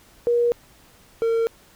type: tone pair in turn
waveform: sine / triangle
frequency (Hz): 476.5 / 457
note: A#4 / A#4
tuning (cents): +38 / -34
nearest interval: minor second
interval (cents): 72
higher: first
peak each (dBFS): -16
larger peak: neither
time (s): 0.27-0.52 / 1.22-1.47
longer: neither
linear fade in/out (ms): 0
effects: pink hiss -53 dBFS RMS until 1.75 s